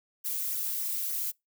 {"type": "noise with flanger", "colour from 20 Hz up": "violet", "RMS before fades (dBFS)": -32, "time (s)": [0.24, 1.32], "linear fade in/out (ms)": 20, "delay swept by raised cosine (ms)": [0.24, 2.14], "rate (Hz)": 3.4, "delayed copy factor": -0.55, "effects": ["noise-tail reverb RT60 0.2 s tail -26 dB re dry"]}